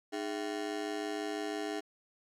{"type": "ring-modulated tone", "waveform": "30% pulse", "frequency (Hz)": 360, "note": "F#4", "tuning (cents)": -47, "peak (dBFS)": -29, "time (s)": [0.12, 1.81], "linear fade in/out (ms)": 20, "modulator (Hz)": 53, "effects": ["low-pass 8000 Hz 12 dB/octave", "11-bit"]}